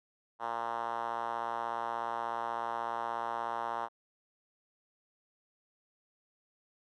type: tone with band-pass filter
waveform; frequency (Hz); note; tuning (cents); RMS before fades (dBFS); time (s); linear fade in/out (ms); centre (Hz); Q
5% pulse; 116.54; A#2; 0; -36; 0.39-3.89; 50; 920; 2.4
effects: none